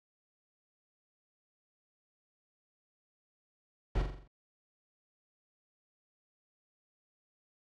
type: noise with echo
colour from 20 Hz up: brown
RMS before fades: -30 dBFS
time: 3.95-4.02 s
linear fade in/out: 5 ms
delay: 43 ms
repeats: 6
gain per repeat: -5 dB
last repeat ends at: 4.278 s
effects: low-pass 4000 Hz 12 dB/octave